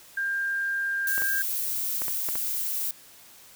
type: tone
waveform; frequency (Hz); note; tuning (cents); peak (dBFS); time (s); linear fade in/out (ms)
sine; 1597; G6; +32; -25; 0.17-1.42; 5
type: noise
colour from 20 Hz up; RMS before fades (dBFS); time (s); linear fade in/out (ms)
violet; -29; 1.07-2.91; 2
type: clicks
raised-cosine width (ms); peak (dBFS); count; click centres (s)
0.5; -20; 6; 1.179 / 1.22 / 2.019 / 2.082 / 2.288 / 2.355
effects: white hiss -51 dBFS RMS until 3.55 s